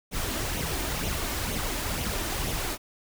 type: noise with flanger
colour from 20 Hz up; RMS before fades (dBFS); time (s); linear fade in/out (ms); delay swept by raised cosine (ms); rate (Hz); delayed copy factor
pink; -30; 0.11-2.78; 50; 0.31 to 3.31; 2.1; +0.5
effects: none